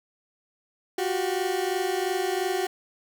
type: tone pair together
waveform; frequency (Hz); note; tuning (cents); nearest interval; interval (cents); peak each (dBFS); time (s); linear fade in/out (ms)
30% pulse; 360 / 382.9; F#4 / G4; -47 / -41; minor second; 106; -25 / -25; 0.98-2.67; 5
effects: none